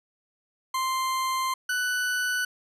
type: tone pair in turn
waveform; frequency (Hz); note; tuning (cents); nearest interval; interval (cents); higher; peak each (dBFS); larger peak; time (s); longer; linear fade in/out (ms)
40% pulse; 1046 / 1489.6; C6 / F#6; -1 / +11; tritone; 612; second; -24; neither; 0.74-1.54 / 1.69-2.45; first; 5
effects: resampled to 32000 Hz